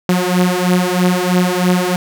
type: beating tone pair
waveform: sawtooth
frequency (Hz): 179 / 182.1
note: F3 / F#3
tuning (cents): +43 / -27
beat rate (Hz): 3.1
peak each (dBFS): -11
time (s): 0.09-1.96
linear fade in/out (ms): 2
effects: none